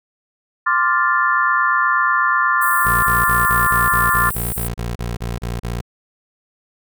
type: chord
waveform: sine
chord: D minor seventh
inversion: third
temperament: equal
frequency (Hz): 1046.5 / 1174.7 / 1396.9 / 1760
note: C6 / D6 / F6 / A6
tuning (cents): 0 / 0 / 0 / 0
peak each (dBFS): -19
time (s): 0.66-4.3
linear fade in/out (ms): 10
type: high-pass noise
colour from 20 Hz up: white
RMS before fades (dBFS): -26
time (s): 2.61-4.68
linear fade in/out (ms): 10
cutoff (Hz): 8000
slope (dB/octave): 96
type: tone bursts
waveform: 20% pulse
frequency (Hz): 58.8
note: A#1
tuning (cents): +16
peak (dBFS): -17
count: 14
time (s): 2.85-5.812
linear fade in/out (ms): 10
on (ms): 180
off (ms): 34
effects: none